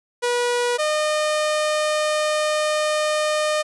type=tone pair in turn; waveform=sawtooth; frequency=485 / 609.8 Hz; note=B4 / D#5; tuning=-31 / -35 cents; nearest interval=major third; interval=396 cents; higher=second; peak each=-15 dBFS; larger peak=neither; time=0.22-0.78 / 0.78-3.63 s; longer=second; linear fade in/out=20 ms; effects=resampled to 24000 Hz